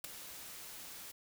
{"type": "noise with ADSR envelope", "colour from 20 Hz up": "white", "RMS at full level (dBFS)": -38, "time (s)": [0.04, 1.12], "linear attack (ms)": 4, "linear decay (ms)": 9, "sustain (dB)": -11, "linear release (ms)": 13, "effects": []}